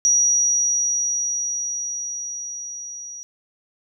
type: tone with level ramp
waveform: sine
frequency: 5780 Hz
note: F#8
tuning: 41 cents flat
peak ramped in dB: -13 to -33 dBFS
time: 0.05-3.23 s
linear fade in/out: 0 ms
effects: none